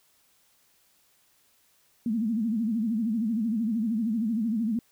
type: tone with vibrato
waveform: sine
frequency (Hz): 223.1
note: A3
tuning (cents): +24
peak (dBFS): -24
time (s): 2.06-4.79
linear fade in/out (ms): 2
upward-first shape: sine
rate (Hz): 13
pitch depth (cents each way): 130
effects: white hiss -65 dBFS RMS until 4.91 s